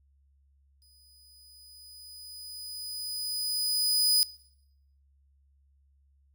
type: tone with exponential growth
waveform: sawtooth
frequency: 4978 Hz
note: D#8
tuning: in tune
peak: -17 dBFS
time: 0.82-4.23 s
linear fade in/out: 0 ms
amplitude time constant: 740 ms
effects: noise-tail reverb RT60 0.8 s tail -21 dB re dry + added 69 Hz sine -62 dBFS peak until 6.34 s